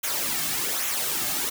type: noise with flanger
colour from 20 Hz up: white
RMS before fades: -27 dBFS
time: 0.03-1.5 s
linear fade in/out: 10 ms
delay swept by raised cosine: 0.21 to 2.11 ms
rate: 1.2 Hz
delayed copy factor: -0.6
effects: none